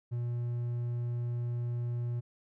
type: tone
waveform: triangle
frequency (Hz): 120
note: B2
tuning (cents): -49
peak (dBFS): -29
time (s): 0.11-2.21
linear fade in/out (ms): 20
effects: none